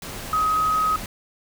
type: tone in noise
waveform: sine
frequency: 1264 Hz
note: D#6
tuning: 27 cents sharp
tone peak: -18 dBFS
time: 0.33-0.96 s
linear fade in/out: 2 ms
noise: pink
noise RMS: -34 dBFS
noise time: 0.02-1.06 s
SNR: +13 dB
effects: none